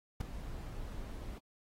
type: noise with ADSR envelope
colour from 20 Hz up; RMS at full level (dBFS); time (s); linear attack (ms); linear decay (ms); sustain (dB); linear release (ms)
brown; -29; 0.2-1.39; 10; 8; -14; 13
effects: AAC 48 kbps